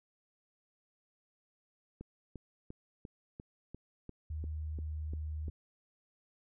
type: click train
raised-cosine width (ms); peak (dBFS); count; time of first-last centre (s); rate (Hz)
3; -32; 11; 2.01-5.482; 2.88
type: tone with pitch glide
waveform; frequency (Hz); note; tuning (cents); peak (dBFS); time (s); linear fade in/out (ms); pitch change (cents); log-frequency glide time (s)
sine; 77.3 to 76.77; D#2 to D#2; -11 to -23; -36; 4.3-5.5; 5; -12; 4.43-5.23
effects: none